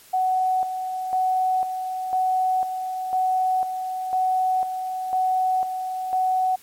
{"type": "tone with tremolo", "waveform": "sine", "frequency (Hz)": 746, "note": "F#5", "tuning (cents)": 14, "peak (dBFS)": -18, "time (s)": [0.13, 6.56], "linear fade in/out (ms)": 10, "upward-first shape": "square", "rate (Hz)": 1, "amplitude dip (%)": 55, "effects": ["white hiss -50 dBFS RMS until 6.62 s", "MP3 64 kbps"]}